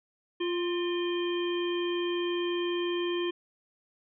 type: harmonic tone with a mistuned harmonic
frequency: 349.2 Hz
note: F4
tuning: in tune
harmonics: 1 / 3 / 5 / 7 / 9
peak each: -28 / -40 / -43 / -43 / -38 dBFS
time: 0.4-3.31 s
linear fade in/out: 10 ms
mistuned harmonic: 5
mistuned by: +48 cents
effects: none